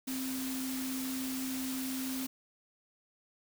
sine tone in noise, 261.6 Hz, C4, in tune, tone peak -35 dBFS, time 0.07-2.27 s, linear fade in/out 10 ms, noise white, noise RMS -41 dBFS, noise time 0.07-2.27 s, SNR +3 dB, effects none

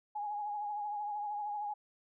sine tone with vibrato, 830.6 Hz, G#5, in tune, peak -35 dBFS, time 0.15-1.74 s, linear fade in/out 10 ms, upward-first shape triangle, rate 13 Hz, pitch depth 45 cents each way, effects none

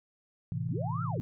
sine chord, A minor, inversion none, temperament equal, 110 / 130.81 / 164.81 Hz, A2 / C3 / E3, 0 / 0 / 0 cents, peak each -35 dBFS, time 0.52-1.2 s, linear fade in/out 0 ms
sine linear two-way sweep, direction up then down, 121.5 to 1396.9 to 182.1 Hz, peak -36 dBFS, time 0.69-1.21 s, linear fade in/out 0 ms, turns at 1.03 s
effects none

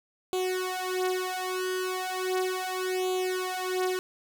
sawtooth tone with flanger, 370 Hz, F#4, in tune, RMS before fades -30 dBFS, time 0.33-3.99 s, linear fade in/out 0 ms, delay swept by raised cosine 0.28 to 4.78 ms, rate 0.36 Hz, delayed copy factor +1, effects none

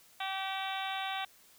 harmonic tone with a mistuned harmonic, 385.2 Hz, G4, 30 cents flat, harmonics 2 / 3 / 4 / 5 / 6 / 7 / 8 / 9 / 10, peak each -37 / -43 / -43 / -46 / -44 / -45 / -46 / -44 / -46 dBFS, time 0.2-1.25 s, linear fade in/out 5 ms, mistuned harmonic 10, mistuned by -26 cents, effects white hiss -61 dBFS RMS until 1.58 s

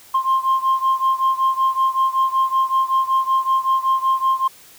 sine beating tone pair, 1056 / 1061.3 Hz, C6 / C6, +16 / +24 cents, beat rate 5.3 Hz, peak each -16 / -18 dBFS, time 0.14-4.48 s, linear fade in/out 10 ms, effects tanh soft clip ceiling -11 dBFS + white hiss -46 dBFS RMS until 4.78 s

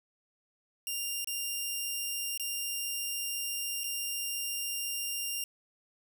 10% pulse tone with dropouts, 2794 Hz, F7, in tune, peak -24 dBFS, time 0.87-5.44 s, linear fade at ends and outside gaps 1 ms, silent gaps 1.245-1.273 / 2.376-2.397 / 3.835-3.841 s, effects none

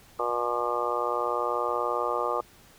harmonic tone, 120.3 Hz, B2, 45 cents flat, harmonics 3 / 4 / 5 / 6 / 7 / 8 / 9 / 10, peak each -36 / -31 / -33 / -37 / -34 / -40 / -33 / -31 dBFS, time 0.19-2.41 s, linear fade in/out 5 ms, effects pink hiss -55 dBFS RMS until 2.78 s

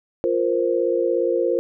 sine chord, F suspended fourth, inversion none, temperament equal, 349.2 / 466.2 / 523.3 Hz, F4 / Bb4 / C5, 0 / 0 / 0 cents, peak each -22 dBFS, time 0.24-1.59 s, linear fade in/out 0 ms, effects none

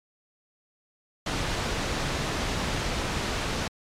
pink noise, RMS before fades -28 dBFS, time 1.26-3.68 s, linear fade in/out 5 ms, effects low-pass 6000 Hz 12 dB/octave + MP3 96 kbps

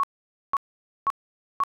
sine tone bursts, 1108.7 Hz, C#6, in tune, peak -19 dBFS, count 4, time 0-1.636 s, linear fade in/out 0 ms, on 34 ms, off 500 ms, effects none

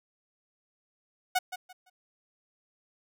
sawtooth tone with echo, 736 Hz, F#5, 9 cents flat, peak -19 dBFS, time 1.35-1.39 s, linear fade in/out 10 ms, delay 170 ms, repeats 3, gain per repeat -12 dB, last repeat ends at 1.9 s, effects none

